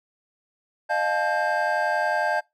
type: tone cluster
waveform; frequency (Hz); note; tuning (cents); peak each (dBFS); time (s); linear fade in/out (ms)
triangle; 612 / 703 / 867 / 1588; D#5 / F5 / A5 / G6; -29 / +11 / -26 / +22; -25; 0.89-2.41; 20
effects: noise-tail reverb RT60 0.2 s tail -25 dB re dry